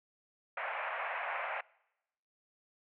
pink band-pass noise, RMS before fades -38 dBFS, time 0.57-1.61 s, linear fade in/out 5 ms, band 590 to 2500 Hz, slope 48 dB/octave, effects noise-tail reverb RT60 0.9 s tail -24 dB re dry

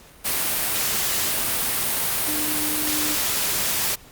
sine tone in noise, 302.6 Hz, D#4, 48 cents flat, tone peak -29 dBFS, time 2.27-3.16 s, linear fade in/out 20 ms, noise white, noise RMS -23 dBFS, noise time 0.24-3.96 s, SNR -9 dB, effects pink hiss -48 dBFS RMS until 4.11 s + Opus 48 kbps

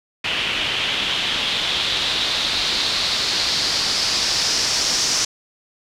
white noise with low-pass filter sweep, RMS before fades -21 dBFS, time 0.24-5.25 s, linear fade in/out 5 ms, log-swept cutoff 2900 to 5700 Hz, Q 3.5, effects none

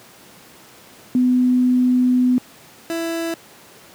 sine / 30% pulse tone pair in turn, 250.8 / 331.8 Hz, B3 / E4, +27 / +11 cents, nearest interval perfect fourth, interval 484 cents, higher second, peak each -12 / -19 dBFS, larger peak first, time 1.15-2.38 / 2.9-3.34 s, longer first, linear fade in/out 0 ms, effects pink hiss -45 dBFS RMS until 3.94 s + high-pass 150 Hz 12 dB/octave

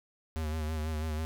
square tone with vibrato, 78 Hz, D#2, 5 cents sharp, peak -32 dBFS, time 0.36-1.25 s, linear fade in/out 0 ms, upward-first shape sine, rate 6.1 Hz, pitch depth 47 cents each way, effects none

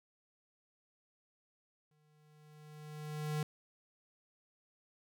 square tone with exponential growth, 151.6 Hz, D#3, 45 cents flat, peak -33 dBFS, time 1.91-3.43 s, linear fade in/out 2 ms, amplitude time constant 330 ms, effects none

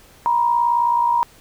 sine tone pair together, 949.1 / 1008 Hz, A#5 / B5, +31 / +35 cents, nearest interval minor second, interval 104 cents, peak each -15 / -23 dBFS, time 0.26-1.23 s, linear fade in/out 0 ms, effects pink hiss -49 dBFS RMS until 1.4 s

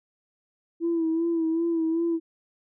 sine tone with vibrato, 330 Hz, E4, 2 cents sharp, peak -21 dBFS, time 0.8-2.2 s, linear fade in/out 50 ms, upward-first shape sine, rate 2.6 Hz, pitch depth 45 cents each way, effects tanh soft clip ceiling -18 dBFS

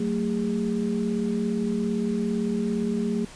sine tone cluster, 186.1 / 223.7 / 407 Hz, F#3 / A3 / G#4, +10 / +29 / -35 cents, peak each -29 / -25 / -30 dBFS, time 0-3.25 s, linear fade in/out 5 ms, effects pink hiss -45 dBFS RMS until 3.35 s + resampled to 22050 Hz

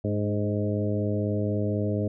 harmonic tone with a mistuned harmonic, 104.1 Hz, G#2, 5 cents sharp, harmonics 1 / 2 / 3 / 4 / 5 / 6, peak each -27 / -30 / -32 / -33 / -34 / -35 dBFS, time 0.04-2.08 s, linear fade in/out 5 ms, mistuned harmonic 3, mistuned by -32 cents, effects none

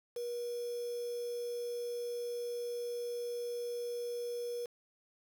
sine tone with quantisation, 480 Hz, B4, 49 cents flat, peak -36 dBFS, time 0.16-4.66 s, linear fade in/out 5 ms, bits 8, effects none

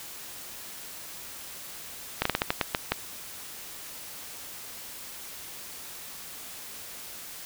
slowing click train, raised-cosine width 0.3 ms, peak -7 dBFS, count 9, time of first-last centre 2.22-2.92 s, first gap 34 ms, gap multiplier 1.26, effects white hiss -42 dBFS RMS until 7.45 s

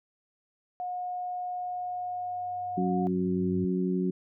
sine tone, 722 Hz, F#5, 43 cents flat, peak -31 dBFS, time 0.8-3.07 s, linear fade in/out 0 ms
sine tone with exponential growth, 97.9 Hz, G2, 2 cents flat, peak -33 dBFS, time 1.58-3.65 s, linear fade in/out 5 ms, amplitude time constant 450 ms
harmonic tone, 91.9 Hz, F#2, 11 cents flat, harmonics 2 / 3 / 4, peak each -27 / -33 / -31 dBFS, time 2.77-4.11 s, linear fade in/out 10 ms
effects none

